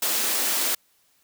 white high-pass noise, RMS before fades -24 dBFS, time 0.02-0.75 s, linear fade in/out 5 ms, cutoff 220 Hz, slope 48 dB/octave, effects white hiss -64 dBFS RMS until 1.23 s

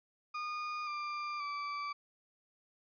35% pulse tone with pitch steps, 1222 / 1190 / 1158.8 Hz, D#6 / D6 / D6, -32 / +22 / -24 cents, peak -35 dBFS, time 0.34-1.93 s, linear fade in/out 10 ms, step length 530 ms, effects resampled to 11025 Hz

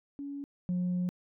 sine tone pair in turn, 282.2 / 179.48 Hz, C#4 / F3, +31 / +48 cents, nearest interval minor sixth, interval 783 cents, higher first, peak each -36 / -26 dBFS, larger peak second, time 0.19-0.44 / 0.69-1.09 s, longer second, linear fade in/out 0 ms, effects tanh soft clip ceiling -26 dBFS

